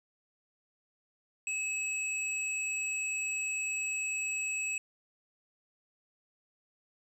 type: tone pair together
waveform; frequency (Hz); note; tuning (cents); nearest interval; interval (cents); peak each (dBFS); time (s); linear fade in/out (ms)
sine; 2580 / 7769; E7 / B8; -38 / -29; octave + perfect fifth; 1909; -32 / -36; 1.47-4.78; 2
effects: tanh soft clip ceiling -24 dBFS + 11-bit